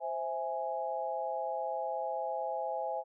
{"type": "chord", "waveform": "sine", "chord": "C augmented", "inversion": "none", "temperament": "equal", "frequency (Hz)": [523.3, 659.3, 830.6], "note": ["C5", "E5", "G#5"], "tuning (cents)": [0, 0, 0], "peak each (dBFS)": [-38, -37, -36], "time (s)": [0, 3.04], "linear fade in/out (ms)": 50, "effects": []}